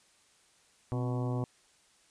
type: harmonic tone with a mistuned harmonic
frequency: 123.47 Hz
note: B2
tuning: in tune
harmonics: 1 / 2 / 3 / 4 / 5 / 6 / 7 / 8 / 9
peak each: -31 / -37 / -41 / -43 / -45 / -47 / -48 / -49 / -50 dBFS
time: 0.92-1.44 s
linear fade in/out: 0 ms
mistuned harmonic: 2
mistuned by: +69 cents
effects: white hiss -65 dBFS RMS until 2.1 s + resampled to 22050 Hz